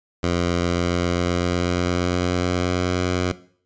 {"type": "tone with pitch glide", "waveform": "10% pulse", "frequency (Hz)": [87.1, 90.17], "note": ["F2", "F#2"], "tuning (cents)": [-4, -44], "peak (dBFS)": -11, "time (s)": [0.23, 3.32], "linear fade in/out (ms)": 5, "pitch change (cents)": 60, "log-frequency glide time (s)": [0.57, 3.01], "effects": ["noise-tail reverb RT60 0.5 s tail -17 dB re dry", "resampled to 16000 Hz"]}